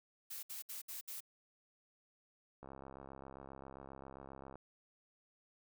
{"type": "noise bursts", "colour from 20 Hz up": "blue", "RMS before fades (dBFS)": -46, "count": 5, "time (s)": [0.3, 1.206], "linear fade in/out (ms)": 10, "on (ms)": 130, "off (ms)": 64}
{"type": "click train", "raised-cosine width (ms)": 1, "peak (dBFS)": -37, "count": 131, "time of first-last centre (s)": [2.63, 4.556], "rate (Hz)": 67.5}
{"effects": []}